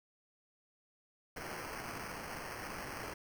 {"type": "noise with sample-and-hold", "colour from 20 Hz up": "white", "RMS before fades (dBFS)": -44, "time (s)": [1.36, 3.14], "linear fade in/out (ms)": 5, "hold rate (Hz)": 3675, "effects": []}